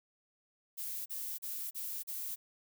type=noise bursts; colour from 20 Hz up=violet; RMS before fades=-40 dBFS; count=5; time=0.77-2.36 s; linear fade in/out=20 ms; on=290 ms; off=35 ms; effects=none